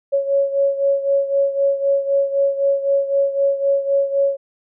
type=beating tone pair; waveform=sine; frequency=554 / 557.9 Hz; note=C#5 / C#5; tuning=-1 / +11 cents; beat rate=3.9 Hz; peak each=-16 / -21 dBFS; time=0.12-4.37 s; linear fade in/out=20 ms; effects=none